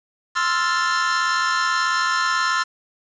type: chord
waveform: 45% pulse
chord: F major seventh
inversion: second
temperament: equal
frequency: 1046.5 / 1318.5 / 1396.9 / 1760 Hz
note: C6 / E6 / F6 / A6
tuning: 0 / 0 / 0 / 0 cents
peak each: -24 dBFS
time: 0.35-2.64 s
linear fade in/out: 20 ms
effects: resampled to 16000 Hz + 7-bit